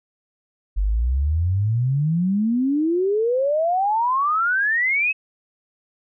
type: exponential sweep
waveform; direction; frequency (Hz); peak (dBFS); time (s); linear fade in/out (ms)
sine; up; 46.25 to 2606; -17; 0.76-5.13; 20
effects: none